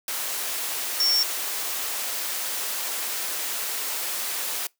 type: tone in noise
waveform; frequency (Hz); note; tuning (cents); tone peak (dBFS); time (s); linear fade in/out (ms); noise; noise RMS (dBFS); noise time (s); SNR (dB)
sine; 5470; F8; -37; -19; 1-1.23; 2; white; -29; 0.08-4.67; +7
effects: noise-tail reverb RT60 0.2 s tail -25 dB re dry + high-pass 400 Hz 12 dB/octave